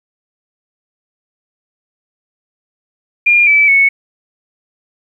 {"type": "tone with pitch steps", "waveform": "sine", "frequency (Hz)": [2410, 2308, 2210], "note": ["D7", "D7", "C#7"], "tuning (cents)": [44, -31, -6], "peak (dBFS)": -6, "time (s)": [3.26, 3.89], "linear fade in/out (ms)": 10, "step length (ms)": 210, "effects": ["8-bit"]}